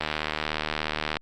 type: click train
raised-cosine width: 0.3 ms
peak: -10 dBFS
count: 90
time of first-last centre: 0.01-1.169 s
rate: 76.8 Hz
effects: Opus 32 kbps